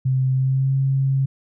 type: tone with pitch glide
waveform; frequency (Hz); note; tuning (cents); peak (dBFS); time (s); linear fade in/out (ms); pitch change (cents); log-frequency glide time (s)
sine; 130.81 to 135.11; C3 to C#3; 0 to -44; -16; 0.05-1.26; 10; +56; 0.33-0.74
effects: none